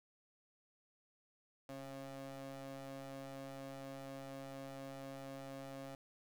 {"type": "ring-modulated tone", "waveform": "25% pulse", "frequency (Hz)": 135.3, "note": "C#3", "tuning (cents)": -42, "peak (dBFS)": -40, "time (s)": [1.69, 5.95], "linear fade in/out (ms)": 2, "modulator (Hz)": 408, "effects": []}